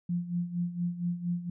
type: tone with tremolo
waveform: sine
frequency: 174.61 Hz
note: F3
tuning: in tune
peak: -26 dBFS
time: 0.09-1.5 s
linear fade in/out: 5 ms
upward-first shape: sine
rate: 4.3 Hz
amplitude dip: 75%
effects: none